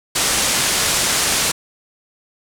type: low-pass noise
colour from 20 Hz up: white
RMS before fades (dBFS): -18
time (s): 0.15-1.52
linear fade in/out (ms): 10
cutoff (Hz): 9700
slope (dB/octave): 24
effects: none